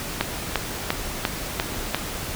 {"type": "click train", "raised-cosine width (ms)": 0.3, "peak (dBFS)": -4, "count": 6, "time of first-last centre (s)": [0.21, 1.946], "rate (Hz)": 2.88, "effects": ["pink hiss -31 dBFS RMS until 2.35 s"]}